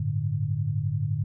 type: chord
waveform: sine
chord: G suspended second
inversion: none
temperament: equal with one note detuned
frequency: 98.45 / 110 / 146.83 Hz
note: G2 / A2 / D3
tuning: +8 / 0 / 0 cents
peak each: -30 / -28 / -28 dBFS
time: 0-1.24 s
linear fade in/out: 5 ms
effects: none